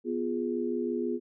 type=chord; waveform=sine; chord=F diminished; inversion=second; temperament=equal; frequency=246.9 / 349.2 / 415.3 Hz; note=Cb4 / F4 / Ab4; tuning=0 / 0 / 0 cents; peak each=-32 / -32 / -33 dBFS; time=0.04-1.2 s; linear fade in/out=50 ms; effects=none